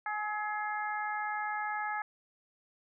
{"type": "harmonic tone with a mistuned harmonic", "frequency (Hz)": 421.1, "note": "G#4", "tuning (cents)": 24, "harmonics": [2, 3, 4, 5], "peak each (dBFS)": [-35, -39, -38, -43], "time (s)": [0.06, 2.02], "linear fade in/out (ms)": 2, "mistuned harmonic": 3, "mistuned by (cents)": 25, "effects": []}